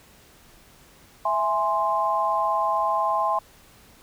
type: chord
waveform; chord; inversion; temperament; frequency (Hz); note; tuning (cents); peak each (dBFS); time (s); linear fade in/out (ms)
sine; E augmented; none; equal; 659.3 / 830.6 / 1046.5; E5 / G#5 / B#5; 0 / 0 / 0; -27 / -25 / -23; 1.25-3.39; 5
effects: pink hiss -53 dBFS RMS until 4.02 s